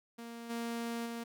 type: tone with level steps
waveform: sawtooth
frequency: 233.1 Hz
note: A#3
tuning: in tune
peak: -40 / -32 / -35 dBFS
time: 0.18-1.24 s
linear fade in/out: 10 ms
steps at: 0.49 / 1.05 s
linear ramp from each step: 20 ms
effects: none